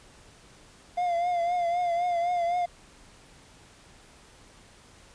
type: tone with vibrato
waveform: triangle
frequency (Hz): 698.5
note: F5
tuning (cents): 0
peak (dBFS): -22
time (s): 0.97-2.66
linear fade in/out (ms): 10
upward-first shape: triangle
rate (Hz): 3.9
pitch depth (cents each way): 58
effects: pink hiss -54 dBFS RMS until 5.14 s + resampled to 22050 Hz